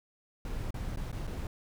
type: noise with dropouts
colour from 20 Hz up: brown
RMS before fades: -36 dBFS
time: 0.45-1.47 s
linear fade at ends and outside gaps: 2 ms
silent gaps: 0.707-0.742 / 0.961-0.972 / 1.117-1.127 / 1.27-1.274 s
effects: none